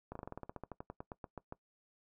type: slowing click train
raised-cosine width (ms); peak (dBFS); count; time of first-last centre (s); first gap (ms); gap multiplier
1; -29; 19; 0.12-1.524; 34; 1.09
effects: noise-tail reverb RT60 0.1 s tail -20 dB re dry